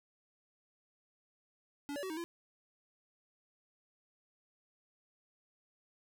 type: tone with pitch steps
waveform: square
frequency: 286.3 / 573 / 378.1 / 314.7 / 340 Hz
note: D4 / D5 / F#4 / D#4 / F4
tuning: -44 / -43 / +38 / +20 / -46 cents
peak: -39 dBFS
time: 1.89-2.24 s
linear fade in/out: 0 ms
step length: 70 ms
effects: none